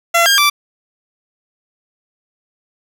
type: tone with pitch steps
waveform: 15% pulse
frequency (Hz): 680 / 1611 / 1168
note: F5 / G6 / D6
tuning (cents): -46 / +47 / -10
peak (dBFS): -3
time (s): 0.14-0.5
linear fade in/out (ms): 10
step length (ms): 120
effects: none